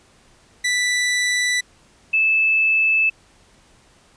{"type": "tone pair in turn", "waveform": ["sawtooth", "sine"], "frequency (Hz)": [1975.5, 2622], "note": ["B6", "E7"], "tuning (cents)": [0, -10], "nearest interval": "perfect fourth", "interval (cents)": 490, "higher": "second", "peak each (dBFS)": -14, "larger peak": "neither", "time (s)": [[0.64, 1.61], [2.13, 3.1]], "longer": "neither", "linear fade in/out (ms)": 10, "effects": ["pink hiss -54 dBFS RMS until 4.16 s", "resampled to 22050 Hz"]}